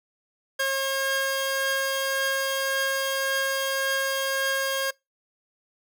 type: tone pair together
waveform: sawtooth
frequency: 540 / 1618.2 Hz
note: C#5 / G#6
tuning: -45 / -45 cents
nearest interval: octave + perfect fifth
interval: 1900 cents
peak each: -23 dBFS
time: 0.59-4.91 s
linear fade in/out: 10 ms
effects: noise-tail reverb RT60 0.2 s tail -24 dB re dry